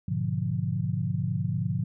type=chord; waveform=sine; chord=G# diminished seventh; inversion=none; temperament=equal with one note detuned; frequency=103.83 / 123.47 / 146.83 / 175.93 Hz; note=G#2 / B2 / D3 / F3; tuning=0 / 0 / 0 / +13 cents; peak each=-31 dBFS; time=0.08-1.84 s; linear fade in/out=5 ms; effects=none